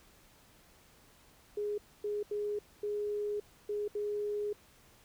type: tone bursts at uneven times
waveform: sine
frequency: 415.1 Hz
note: G#4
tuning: 1 cent flat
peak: -32 dBFS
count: 6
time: 1.57-1.78 / 2.04-2.23 / 2.31-2.59 / 2.83-3.4 / 3.69-3.88 / 3.95-4.53 s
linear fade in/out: 5 ms
effects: pink hiss -62 dBFS RMS until 5.04 s